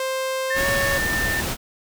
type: tone with pitch glide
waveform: sawtooth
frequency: 525 to 555.6 Hz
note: C5 to C#5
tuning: +6 to +4 cents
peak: -19 dBFS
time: 0-0.98 s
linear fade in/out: 2 ms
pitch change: +98 cents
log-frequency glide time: 0.51-0.66 s
type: tone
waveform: sine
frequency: 1794 Hz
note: A6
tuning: 33 cents sharp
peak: -22 dBFS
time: 0.5-1.41 s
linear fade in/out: 10 ms
type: noise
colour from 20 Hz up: pink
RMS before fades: -26 dBFS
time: 0.54-1.57 s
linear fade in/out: 50 ms
effects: none